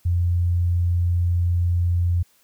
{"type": "tone", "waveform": "sine", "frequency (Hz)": 87.31, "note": "F2", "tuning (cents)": 0, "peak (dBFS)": -17, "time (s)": [0.05, 2.23], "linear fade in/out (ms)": 10, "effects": ["white hiss -60 dBFS RMS until 2.43 s"]}